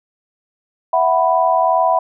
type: chord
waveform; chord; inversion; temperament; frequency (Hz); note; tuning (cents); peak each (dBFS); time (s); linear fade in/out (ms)
sine; E suspended second; none; just; 659.3 / 741.7 / 988.9; E5 / F#5 / B5; 0 / +4 / +2; -16; 0.93-1.99; 5
effects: none